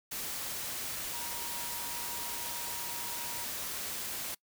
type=tone in noise; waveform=sine; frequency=948 Hz; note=A#5; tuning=29 cents sharp; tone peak=-45 dBFS; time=1.13-3.45 s; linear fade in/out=10 ms; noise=white; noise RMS=-38 dBFS; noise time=0.11-4.35 s; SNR=-10 dB; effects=noise-tail reverb RT60 0.1 s tail -24 dB re dry